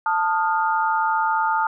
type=tone cluster; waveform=sine; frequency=886 / 1237 / 1412 Hz; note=A5 / D#6 / F6; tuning=+12 / -10 / +19 cents; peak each=-20 / -24 / -25 dBFS; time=0.06-1.67 s; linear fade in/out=2 ms; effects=none